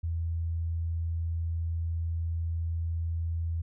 sine tone, 83 Hz, E2, 12 cents sharp, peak -28 dBFS, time 0.03-3.62 s, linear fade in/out 10 ms, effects none

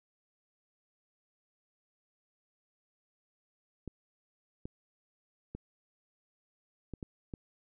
clicks, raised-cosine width 3 ms, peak -27 dBFS, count 6, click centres 3.877 / 4.655 / 5.55 / 6.937 / 7.028 / 7.338 s, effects none

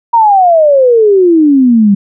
sine exponential sweep, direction down, 952 to 194.5 Hz, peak -3 dBFS, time 0.13-1.95 s, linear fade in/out 10 ms, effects none

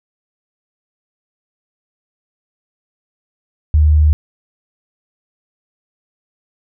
sine tone, 76 Hz, D#2, 40 cents flat, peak -7 dBFS, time 3.74-4.13 s, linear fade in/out 0 ms, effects none

